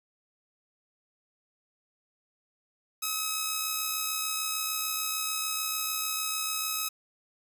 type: tone with amplitude modulation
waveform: 5% pulse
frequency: 1279 Hz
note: D#6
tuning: 47 cents sharp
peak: -16 dBFS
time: 3.02-6.89 s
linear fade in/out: 10 ms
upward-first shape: sine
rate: 66.7 Hz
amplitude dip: 30%
effects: none